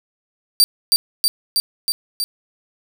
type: tone with echo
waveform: sawtooth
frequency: 4661 Hz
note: D8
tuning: 14 cents flat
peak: -6 dBFS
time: 0.6-0.64 s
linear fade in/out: 0 ms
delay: 320 ms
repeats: 5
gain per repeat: -2 dB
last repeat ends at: 2.24 s
effects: none